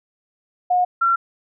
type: tone pair in turn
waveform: sine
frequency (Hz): 722 / 1363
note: F#5 / F6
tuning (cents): -43 / -43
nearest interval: major seventh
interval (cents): 1100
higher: second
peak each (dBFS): -14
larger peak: neither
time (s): 0.7-0.85 / 1.01-1.16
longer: neither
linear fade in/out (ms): 10
effects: none